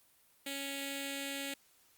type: tone with notch filter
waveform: 5% pulse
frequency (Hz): 277.2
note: C#4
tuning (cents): 0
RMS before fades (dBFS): -40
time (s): 0.46-1.54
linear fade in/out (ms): 5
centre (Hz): 1100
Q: 0.61
effects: white hiss -67 dBFS RMS until 1.97 s + Opus 32 kbps